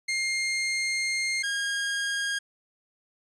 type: tone pair in turn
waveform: sawtooth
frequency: 2120 / 1625.9 Hz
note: C7 / G#6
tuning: +22 / -37 cents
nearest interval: perfect fourth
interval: 459 cents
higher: first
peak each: -22 / -23 dBFS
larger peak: first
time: 0.08-1.43 / 1.43-2.39 s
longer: first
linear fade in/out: 10 ms
effects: resampled to 22050 Hz